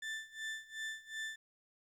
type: tone with tremolo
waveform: 35% pulse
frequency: 1768 Hz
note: A6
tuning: 8 cents sharp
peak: -36 dBFS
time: 0.02-1.36 s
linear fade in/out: 5 ms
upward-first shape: sine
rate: 2.7 Hz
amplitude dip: 90%
effects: low-pass 8000 Hz 12 dB/octave + 12-bit